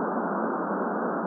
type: band-pass noise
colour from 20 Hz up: pink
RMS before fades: -28 dBFS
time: 0-1.26 s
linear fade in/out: 0 ms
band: 180 to 1500 Hz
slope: 96 dB/octave
effects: none